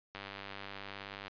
click train, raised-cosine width 0.3 ms, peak -27 dBFS, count 113, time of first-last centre 0.15-1.28 s, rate 99.1 Hz, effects resampled to 11025 Hz

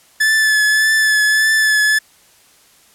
45% pulse tone with vibrato, 1734 Hz, A6, 26 cents flat, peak -11 dBFS, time 0.2-1.99 s, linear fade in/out 10 ms, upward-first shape triangle, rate 1.7 Hz, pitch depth 28 cents each way, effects white hiss -50 dBFS RMS until 2.94 s + low-pass 12000 Hz 12 dB/octave

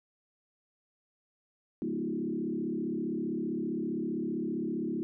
sine tone with frequency modulation, 277.2 Hz, C#4, in tune, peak -30 dBFS, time 1.82-5.03 s, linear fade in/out 0 ms, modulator 35.3 Hz, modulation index 2.4, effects none

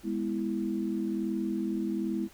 sine chord, E major, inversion first, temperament just, 206 / 247.2 / 329.6 Hz, G#3 / B3 / E4, -14 / +2 / 0 cents, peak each -32 / -35 / -32 dBFS, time 0.03-2.29 s, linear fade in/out 50 ms, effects pink hiss -56 dBFS RMS until 2.33 s

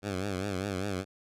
10% pulse tone with vibrato, 96.8 Hz, G2, 21 cents flat, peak -23 dBFS, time 0.02-1.05 s, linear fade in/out 50 ms, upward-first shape triangle, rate 5 Hz, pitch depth 130 cents each way, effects low-pass 10000 Hz 12 dB/octave

